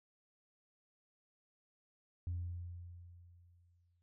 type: tone with exponential decay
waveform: sine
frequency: 87.31 Hz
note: F2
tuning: in tune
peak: -34 dBFS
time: 2.27-4.02 s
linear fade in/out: 0 ms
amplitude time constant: 380 ms
effects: tanh soft clip ceiling -33 dBFS